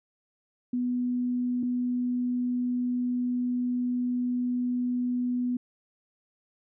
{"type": "tone pair in turn", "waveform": "sine", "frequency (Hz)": [246.9, 246.9], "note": ["B3", "B3"], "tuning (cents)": [0, 0], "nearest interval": "unison", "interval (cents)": 0, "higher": "neither", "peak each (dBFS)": [-25, -25], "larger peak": "neither", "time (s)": [[0.73, 1.63], [1.63, 5.57]], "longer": "second", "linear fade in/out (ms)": 5, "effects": []}